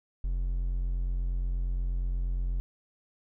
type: tone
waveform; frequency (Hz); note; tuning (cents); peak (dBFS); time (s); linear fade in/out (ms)
triangle; 44.23; F1; +23; -25; 0.24-2.6; 0
effects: none